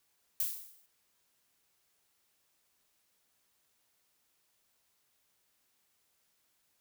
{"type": "noise with exponential decay", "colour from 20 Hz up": "violet", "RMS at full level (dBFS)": -30, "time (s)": [0.4, 0.86], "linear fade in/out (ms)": 1, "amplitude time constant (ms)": 100, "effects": ["white hiss -75 dBFS RMS until 6.8 s"]}